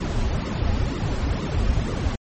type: noise with flanger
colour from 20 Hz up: brown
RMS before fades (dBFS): -23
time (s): 0-2.16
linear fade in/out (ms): 10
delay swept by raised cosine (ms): 1.2 to 6.8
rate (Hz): 2.1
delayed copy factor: -0.85
effects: MP3 32 kbps